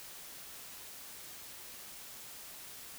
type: silence
effects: white hiss -49 dBFS RMS until 2.98 s